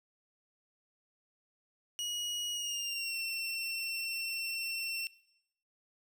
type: tone with pitch glide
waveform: 25% pulse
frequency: 2900 to 2706 Hz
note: F#7 to E7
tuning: -35 to +45 cents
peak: -31 dBFS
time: 1.99-5.07 s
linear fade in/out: 0 ms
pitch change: -120 cents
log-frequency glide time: 2.53-3.18 s
effects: noise-tail reverb RT60 0.8 s tail -20 dB re dry